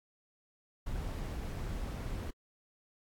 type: noise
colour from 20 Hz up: brown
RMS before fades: -38 dBFS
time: 0.86-2.31 s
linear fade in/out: 10 ms
effects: AAC 64 kbps